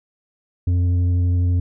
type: tone with tanh clipping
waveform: sine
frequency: 88.8 Hz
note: F2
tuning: 29 cents sharp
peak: -16 dBFS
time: 0.67-1.6 s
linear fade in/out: 5 ms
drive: 6 dB
effects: none